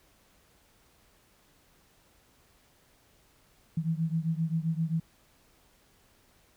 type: beating tone pair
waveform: sine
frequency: 160 / 167.6 Hz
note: D#3 / E3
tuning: +49 / +29 cents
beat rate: 7.6 Hz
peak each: -29 / -31 dBFS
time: 3.77-5 s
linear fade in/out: 5 ms
effects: pink hiss -64 dBFS RMS until 6.56 s